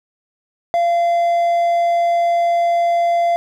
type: tone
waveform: triangle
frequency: 687 Hz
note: F5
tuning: 29 cents flat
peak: -11 dBFS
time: 0.74-3.36 s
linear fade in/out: 0 ms
effects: none